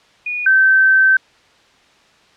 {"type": "tone pair in turn", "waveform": "sine", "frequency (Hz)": [2455, 1546.6], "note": ["D#7", "G6"], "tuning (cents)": [-24, -24], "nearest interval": "minor sixth", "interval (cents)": 800, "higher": "first", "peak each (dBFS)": [-19, -8], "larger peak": "second", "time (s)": [[0.26, 0.46], [0.46, 1.17]], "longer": "second", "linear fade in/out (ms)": 5, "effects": ["white hiss -51 dBFS RMS until 2.36 s", "low-pass 4000 Hz 12 dB/octave"]}